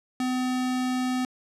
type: tone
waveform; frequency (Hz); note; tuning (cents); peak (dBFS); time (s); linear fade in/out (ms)
square; 253.8; B3; +47; -25; 0.2-1.25; 2
effects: low-pass 10000 Hz 12 dB/octave